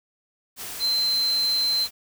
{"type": "tone in noise", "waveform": "sine", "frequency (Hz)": 4100, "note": "C8", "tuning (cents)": -36, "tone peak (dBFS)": -20, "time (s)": [0.79, 1.88], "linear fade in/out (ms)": 50, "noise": "white", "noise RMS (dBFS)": -35, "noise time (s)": [0.56, 1.91], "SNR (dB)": 12, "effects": []}